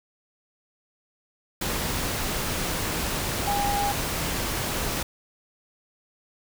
sine tone in noise, 811 Hz, G#5, 41 cents flat, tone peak -24 dBFS, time 3.47-3.92 s, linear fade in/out 5 ms, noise pink, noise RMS -28 dBFS, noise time 1.61-5.03 s, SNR +1 dB, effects none

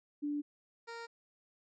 sine / 15% pulse tone pair in turn, 292.4 / 464.2 Hz, D4 / A#4, -7 / -7 cents, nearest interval minor sixth, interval 800 cents, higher second, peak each -33 / -37 dBFS, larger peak first, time 0.22-0.42 / 0.87-1.07 s, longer neither, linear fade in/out 20 ms, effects resampled to 16000 Hz

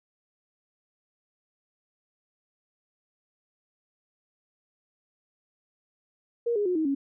sine tone with pitch steps, 471.2 / 412.6 / 361.3 / 316.3 / 277 Hz, A#4 / G#4 / F#4 / D#4 / C#4, +19 / -11 / -41 / +29 / -1 cents, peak -23 dBFS, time 6.46-6.95 s, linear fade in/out 10 ms, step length 98 ms, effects none

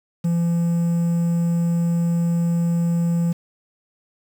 triangle tone with quantisation, 170 Hz, F3, 46 cents flat, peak -15 dBFS, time 0.24-3.33 s, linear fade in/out 10 ms, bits 7, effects none

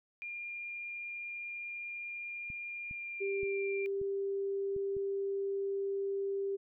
sine tone with pitch glide, 2405 to 2375 Hz, D7 to D7, +41 to +19 cents, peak -39 dBFS, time 0.22-3.86 s, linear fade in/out 0 ms, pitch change -22 cents, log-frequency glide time 2.77-3.53 s
clicks, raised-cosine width 5 ms, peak -37 dBFS, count 6, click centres 2.502 / 2.911 / 3.432 / 4.015 / 4.764 / 4.967 s
sine tone, 394.5 Hz, G4, 11 cents sharp, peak -32 dBFS, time 3.2-6.57 s, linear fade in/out 20 ms
effects none

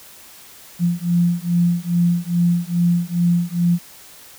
sine beating tone pair, 172.2 / 174.6 Hz, F3 / F3, -24 / 0 cents, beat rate 2.4 Hz, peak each -18 dBFS, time 0.79-3.79 s, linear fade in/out 50 ms, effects white hiss -43 dBFS RMS until 4.38 s

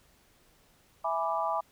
sine chord, E dominant seventh, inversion none, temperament equal, 659.3 / 830.6 / 987.8 / 1174.7 Hz, E5 / G#5 / B5 / D6, 0 / 0 / 0 / 0 cents, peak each -33 dBFS, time 1.04-1.61 s, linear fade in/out 10 ms, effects pink hiss -64 dBFS RMS until 1.71 s

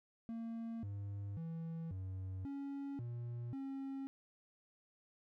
triangle tone with pitch steps, 228.6 / 100.5 / 164.4 / 94.2 / 278.8 / 119.4 / 271.1 Hz, A#3 / G2 / E3 / F#2 / C#4 / A#2 / C#4, -34 / +44 / -4 / +32 / +10 / +42 / -38 cents, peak -39 dBFS, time 0.29-4.07 s, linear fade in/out 0 ms, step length 540 ms, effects none

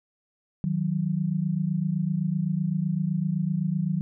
sine tone pair together, 157.15 / 185 Hz, D#3 / F#3, +18 / 0 cents, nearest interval minor third, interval 282 cents, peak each -26 dBFS, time 0.64-4.01 s, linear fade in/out 0 ms, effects none

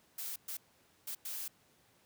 blue noise bursts at uneven times, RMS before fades -41 dBFS, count 4, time 0.18-0.36 / 0.48-0.57 / 1.07-1.15 / 1.25-1.48 s, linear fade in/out 5 ms, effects pink hiss -68 dBFS RMS until 2.05 s + high-pass 100 Hz 12 dB/octave

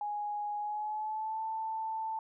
sine tone with pitch glide, 830.6 to 885.1 Hz, G#5 to A5, 0 to +10 cents, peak -33 dBFS, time 0.01-2.19 s, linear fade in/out 2 ms, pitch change +110 cents, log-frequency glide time 0.58-1.43 s, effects none

